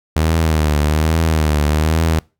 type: tone with vibrato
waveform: sawtooth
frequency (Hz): 77.78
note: D#2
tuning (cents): 0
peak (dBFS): -9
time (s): 0.16-2.19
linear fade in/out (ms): 0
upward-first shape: triangle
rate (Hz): 1.2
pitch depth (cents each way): 95
effects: noise-tail reverb RT60 0.3 s tail -25 dB re dry